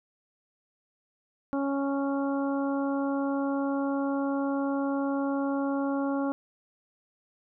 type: harmonic tone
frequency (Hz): 277.2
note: C#4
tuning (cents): 0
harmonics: 1 / 2 / 3 / 4 / 5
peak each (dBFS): -27 / -33 / -37 / -39 / -41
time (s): 1.53-6.32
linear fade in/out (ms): 0
effects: none